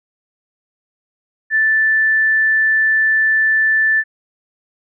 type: tone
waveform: sine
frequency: 1760 Hz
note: A6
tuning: in tune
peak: -11 dBFS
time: 1.5-4.04 s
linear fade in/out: 50 ms
effects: none